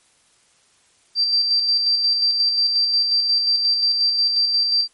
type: tone with tremolo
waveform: sine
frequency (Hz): 4695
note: D8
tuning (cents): -1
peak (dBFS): -14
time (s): 1.15-4.88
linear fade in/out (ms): 50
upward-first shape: square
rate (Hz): 5.6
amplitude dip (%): 35
effects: white hiss -58 dBFS RMS until 4.93 s + MP3 48 kbps